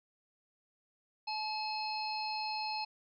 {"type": "harmonic tone with a mistuned harmonic", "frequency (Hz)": 860, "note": "A5", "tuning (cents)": -40, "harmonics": [1, 3, 5, 6], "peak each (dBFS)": [-37, -43, -40, -45], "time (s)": [1.27, 2.85], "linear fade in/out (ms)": 10, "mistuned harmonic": 5, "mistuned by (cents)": -30, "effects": []}